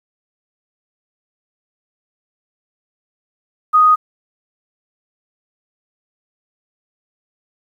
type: tone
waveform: sine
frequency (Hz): 1244.5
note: D#6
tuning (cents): 0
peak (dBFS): -7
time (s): 3.73-3.96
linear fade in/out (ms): 20
effects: 8-bit